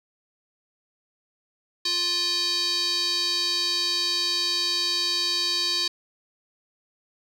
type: tone with band-pass filter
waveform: square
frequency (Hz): 350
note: F4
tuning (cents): +4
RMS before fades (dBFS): -25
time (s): 1.85-5.88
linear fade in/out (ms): 5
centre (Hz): 4400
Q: 6.5
effects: 9-bit